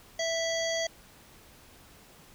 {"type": "harmonic tone", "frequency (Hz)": 659, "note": "E5", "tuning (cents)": -1, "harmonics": [1, 3, 5, 7, 9, 10], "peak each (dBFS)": [-30, -35, -37, -38, -40, -40], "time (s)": [0.19, 0.87], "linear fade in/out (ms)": 5, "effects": ["pink hiss -55 dBFS RMS until 2.34 s"]}